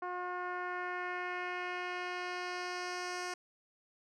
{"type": "tone with low-pass filter sweep", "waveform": "10% pulse", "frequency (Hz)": 359.3, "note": "F4", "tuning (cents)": 49, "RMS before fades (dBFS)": -39, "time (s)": [0.02, 3.34], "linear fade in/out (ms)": 5, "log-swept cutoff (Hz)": [1100, 6900], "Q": 1.5, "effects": []}